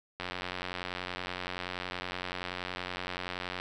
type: click train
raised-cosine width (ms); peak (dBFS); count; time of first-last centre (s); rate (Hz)
0.3; -19; 309; 0.2-3.6; 90.6
effects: none